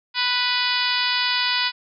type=harmonic tone; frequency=493.9 Hz; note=B4; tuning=in tune; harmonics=2 / 3 / 4 / 5 / 6 / 7 / 8 / 9 / 10; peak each=-28 / -28 / -28 / -28 / -28 / -28 / -28 / -28 / -28 dBFS; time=0.14-1.72 s; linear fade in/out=50 ms; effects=none

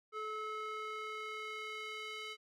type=tone with band-pass filter sweep; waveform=square; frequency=431.7 Hz; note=A4; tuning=33 cents flat; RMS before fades=-43 dBFS; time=0.12-2.37 s; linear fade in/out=50 ms; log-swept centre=1200 to 2800 Hz; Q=1.7; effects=none

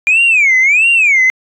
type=tone with vibrato; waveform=sine; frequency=2375 Hz; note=D7; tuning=19 cents sharp; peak=-5 dBFS; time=0.07-1.3 s; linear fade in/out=0 ms; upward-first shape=sine; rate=1.5 Hz; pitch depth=270 cents each way; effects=tanh soft clip ceiling -4 dBFS

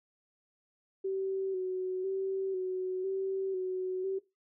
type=tone with vibrato; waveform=sine; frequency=377.8 Hz; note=F#4; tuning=36 cents sharp; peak=-30 dBFS; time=1.04-4.19 s; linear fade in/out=10 ms; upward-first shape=square; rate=1 Hz; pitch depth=31 cents each way; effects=noise-tail reverb RT60 0.2 s tail -17 dB re dry

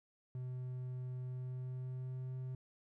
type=tone with pitch glide; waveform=triangle; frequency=126.8 to 128.94 Hz; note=B2 to C3; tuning=+46 to -25 cents; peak=-38 dBFS; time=0.35-2.55 s; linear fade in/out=2 ms; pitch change=+29 cents; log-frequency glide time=1.21-2.3 s; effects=none

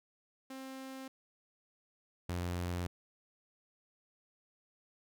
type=tone pair in turn; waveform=sawtooth; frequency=264.9 / 88.2 Hz; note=C4 / F2; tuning=+22 / +18 cents; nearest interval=octave + perfect fifth; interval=1904 cents; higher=first; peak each=-40 / -31 dBFS; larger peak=second; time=0.5-1.08 / 2.29-2.87 s; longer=neither; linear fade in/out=5 ms; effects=none

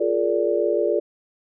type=chord; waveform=sine; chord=Bb dominant seventh; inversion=second; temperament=just; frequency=349.6 / 419.5 / 466.2 / 582.7 Hz; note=F4 / Ab4 / Bb4 / D5; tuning=+2 / +17 / 0 / -14 cents; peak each=-24 / -23 / -25 / -23 dBFS; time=0-1 s; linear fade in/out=10 ms; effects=none

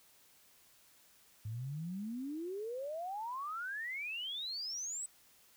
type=exponential sweep; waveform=sine; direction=up; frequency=103.4 to 8180 Hz; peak=-38 dBFS; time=1.45-5.06 s; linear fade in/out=5 ms; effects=white hiss -65 dBFS RMS until 5.56 s

